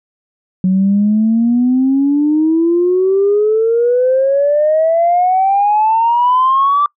sine exponential sweep, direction up, 183.8 to 1174.7 Hz, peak -8 dBFS, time 0.64-6.86 s, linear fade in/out 2 ms, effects noise-tail reverb RT60 0.1 s tail -23 dB re dry + tanh soft clip ceiling -4 dBFS

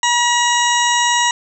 harmonic tone, 959 Hz, A#5, 49 cents sharp, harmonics 1 / 2 / 3 / 4 / 6 / 7 / 8, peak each -16 / -19 / -21 / -22 / -24 / -24 / -25 dBFS, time 0.03-1.31 s, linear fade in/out 2 ms, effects none

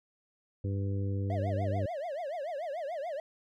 harmonic tone, 98.7 Hz, G2, 12 cents sharp, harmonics 1 / 2 / 3 / 4 / 5, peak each -30 / -41 / -41 / -45 / -44 dBFS, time 0.64-1.86 s, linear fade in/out 5 ms
triangle tone with vibrato, 622.3 Hz, D#5, in tune, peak -32 dBFS, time 1.3-3.2 s, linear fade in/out 2 ms, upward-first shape triangle, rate 6.9 Hz, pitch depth 290 cents each way
effects none

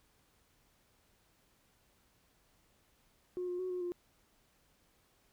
sine tone with pitch steps, 361.1 / 356.6 / 369.4 / 361.5 / 352.4 Hz, F#4 / F4 / F#4 / F#4 / F4, -42 / +36 / -3 / -40 / +16 cents, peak -34 dBFS, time 3.37-3.92 s, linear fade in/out 0 ms, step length 110 ms, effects tanh soft clip ceiling -31 dBFS + pink hiss -71 dBFS RMS until 5.32 s

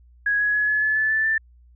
sine tone with pitch steps, 1661.2 / 1676.6 / 1692.2 / 1707.9 / 1723.8 / 1739.8 / 1755.9 / 1772.2 Hz, G#6 / G#6 / G#6 / G#6 / A6 / A6 / A6 / A6, 0 / +16 / +32 / +48 / -36 / -20 / -4 / +12 cents, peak -18 dBFS, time 0.26-1.38 s, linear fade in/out 5 ms, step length 140 ms, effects added 60 Hz sine -49 dBFS peak until 1.75 s

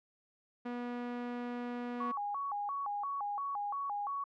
sawtooth tone, 242.8 Hz, B3, 29 cents flat, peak -33 dBFS, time 0.65-2.12 s, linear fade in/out 10 ms
sine tone with vibrato, 957 Hz, A#5, 45 cents sharp, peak -34 dBFS, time 2-4.24 s, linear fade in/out 5 ms, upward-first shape square, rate 2.9 Hz, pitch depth 270 cents each way
effects low-pass 2000 Hz 12 dB/octave

